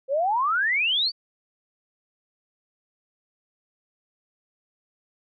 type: exponential sweep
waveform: sine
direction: up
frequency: 514 to 4699 Hz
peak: -20 dBFS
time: 0.08-1.12 s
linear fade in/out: 50 ms
effects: none